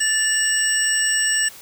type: tone cluster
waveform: sine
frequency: 1754 / 2872 / 5580 / 8010 Hz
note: A6 / F7 / F8 / B8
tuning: -6 / +48 / -2 / +23 cents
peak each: -21 / -27 / -26 / -20 dBFS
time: 0-1.49 s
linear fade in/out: 10 ms
effects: white hiss -42 dBFS RMS until 1.61 s

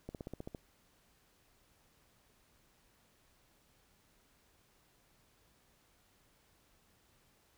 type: slowing click train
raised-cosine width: 2 ms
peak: -29 dBFS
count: 8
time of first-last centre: 0.09-0.548 s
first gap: 58 ms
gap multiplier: 1.04
effects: pink hiss -70 dBFS RMS until 7.57 s

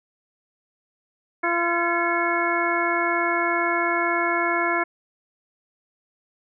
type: harmonic tone with a mistuned harmonic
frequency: 342.1 Hz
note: F4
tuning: 36 cents flat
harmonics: 1 / 2 / 3 / 4 / 5 / 6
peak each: -27 / -27 / -27 / -27 / -27 / -27 dBFS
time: 1.43-4.84 s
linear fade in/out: 10 ms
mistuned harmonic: 6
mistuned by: +110 cents
effects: none

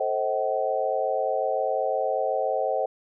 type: chord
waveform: sine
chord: A diminished seventh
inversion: none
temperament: just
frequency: 440 / 528 / 633.6 / 760.3 Hz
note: A4 / C5 / Eb5 / Gb5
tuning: 0 / +16 / +31 / +47 cents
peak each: -31 / -27 / -28 / -28 dBFS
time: 0-2.86 s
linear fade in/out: 5 ms
effects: none

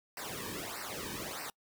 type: noise with flanger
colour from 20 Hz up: pink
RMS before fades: -41 dBFS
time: 0.17-1.5 s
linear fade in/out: 2 ms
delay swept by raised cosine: 0.29 to 1.49 ms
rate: 1.6 Hz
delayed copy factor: -1
effects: noise-tail reverb RT60 0.1 s tail -26 dB re dry

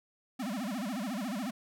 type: tone with vibrato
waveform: square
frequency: 226.6 Hz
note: A#3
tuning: 49 cents flat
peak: -34 dBFS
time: 0.39-1.51 s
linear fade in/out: 10 ms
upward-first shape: sine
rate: 14 Hz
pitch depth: 290 cents each way
effects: none

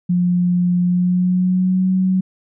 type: tone with pitch glide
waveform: sine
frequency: 177.6 to 186.86 Hz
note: F3 to F#3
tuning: +29 to +17 cents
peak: -13 dBFS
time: 0.09-2.21 s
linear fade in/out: 10 ms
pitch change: +88 cents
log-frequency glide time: 0.83-1.9 s
effects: none

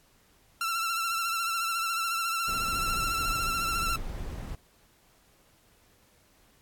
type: tone with vibrato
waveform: sawtooth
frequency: 1350 Hz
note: E6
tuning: 41 cents sharp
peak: -24 dBFS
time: 0.61-3.96 s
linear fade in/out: 2 ms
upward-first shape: sine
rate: 14 Hz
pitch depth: 44 cents each way
type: noise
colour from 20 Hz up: brown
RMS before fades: -36 dBFS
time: 2.48-4.55 s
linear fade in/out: 0 ms
effects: pink hiss -63 dBFS RMS until 6.61 s + AAC 64 kbps

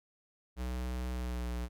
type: tone with pitch glide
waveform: square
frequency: 62.2 to 60.29 Hz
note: B1 to B1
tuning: +13 to -41 cents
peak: -35 dBFS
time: 0.56-1.69 s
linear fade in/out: 50 ms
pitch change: -54 cents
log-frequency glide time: 1.14-1.45 s
effects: none

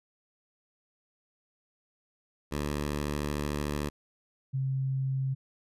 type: tone pair in turn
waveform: 10% pulse / sine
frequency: 73.42 / 133.41 Hz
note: D2 / C3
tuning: 0 / +34 cents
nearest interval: minor seventh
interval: 1034 cents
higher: second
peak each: -22 / -27 dBFS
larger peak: first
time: 2.51-3.9 / 4.53-5.35 s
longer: first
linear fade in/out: 20 ms
effects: resampled to 32000 Hz

